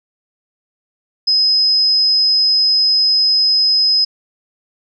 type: tone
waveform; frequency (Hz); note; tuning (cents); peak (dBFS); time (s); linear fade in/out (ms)
sine; 5070; D#8; +32; -10; 1.27-4.05; 10
effects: none